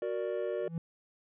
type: chord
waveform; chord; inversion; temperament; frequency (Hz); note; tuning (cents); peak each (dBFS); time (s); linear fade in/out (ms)
triangle; Gb augmented; none; equal; 370 / 466.2 / 587.3; Gb4 / Bb4 / D5; 0 / 0 / 0; -34 / -34 / -34; 0.02-0.68; 2
type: tone with exponential growth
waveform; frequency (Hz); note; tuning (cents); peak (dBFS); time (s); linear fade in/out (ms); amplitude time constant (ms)
triangle; 166; E3; +12; -27; 0.59-0.78; 2; 40
effects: resampled to 8000 Hz

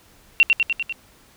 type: tone with echo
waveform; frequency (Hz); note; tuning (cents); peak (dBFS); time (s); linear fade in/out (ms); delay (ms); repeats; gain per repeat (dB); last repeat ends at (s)
sine; 2732; F7; -39; -9; 0.4-0.43; 0; 99; 5; -3; 0.925
effects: pink hiss -53 dBFS RMS until 1.36 s

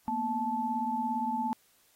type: tone cluster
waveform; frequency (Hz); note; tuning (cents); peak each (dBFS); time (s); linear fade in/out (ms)
sine; 228.7 / 246.1 / 873; A#3 / B3 / A5; -33 / -6 / -14; -36 / -36 / -30; 0.08-1.53; 0
effects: white hiss -66 dBFS RMS until 1.95 s + AAC 48 kbps

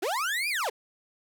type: linear two-way sweep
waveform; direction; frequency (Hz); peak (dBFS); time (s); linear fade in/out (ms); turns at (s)
35% pulse; up then down; 311.5 to 2496 to 364.1; -25; 0.02-0.7; 10; 0.49
effects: none

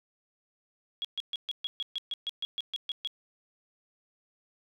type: tone bursts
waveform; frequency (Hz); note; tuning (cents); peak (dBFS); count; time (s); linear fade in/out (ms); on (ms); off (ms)
sine; 3322; G#7; 0; -30; 14; 1.02-3.074; 0; 26; 130
effects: none

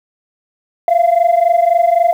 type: tone pair together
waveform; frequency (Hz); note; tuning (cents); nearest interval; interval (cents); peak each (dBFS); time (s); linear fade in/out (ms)
sine; 674.7 / 698.5; E5 / F5; +40 / 0; minor second; 60; -10; 0.88-2.13; 2
effects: tanh soft clip ceiling -5 dBFS + 7-bit

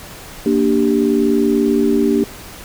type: chord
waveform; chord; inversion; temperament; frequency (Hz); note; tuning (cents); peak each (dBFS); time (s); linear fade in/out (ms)
sine; G minor; first; equal; 233.1 / 293.7 / 392; Bb3 / D4 / G4; 0 / 0 / 0; -16; 0.46-2.24; 2
effects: pink hiss -35 dBFS RMS until 2.64 s

